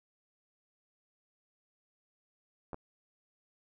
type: clicks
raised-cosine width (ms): 1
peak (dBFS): -27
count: 2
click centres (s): 2.732 / 2.744
effects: none